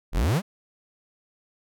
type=exponential sweep; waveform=45% pulse; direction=up; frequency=32.37 to 222.9 Hz; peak=-20 dBFS; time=0.12-0.42 s; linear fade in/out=50 ms; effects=none